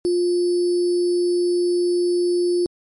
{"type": "tone with sample-and-hold", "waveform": "sine", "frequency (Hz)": 352.5, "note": "F4", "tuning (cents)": 16, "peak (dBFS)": -16, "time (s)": [0.05, 2.66], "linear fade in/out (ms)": 0, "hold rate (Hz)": 4900, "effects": ["MP3 48 kbps"]}